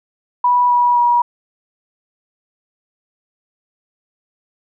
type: tone with pitch steps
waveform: sine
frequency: 980 / 970.4 / 960.9 Hz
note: B5 / B5 / B5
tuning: -14 / -31 / -48 cents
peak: -10 dBFS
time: 0.44-1.22 s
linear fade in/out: 5 ms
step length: 260 ms
effects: none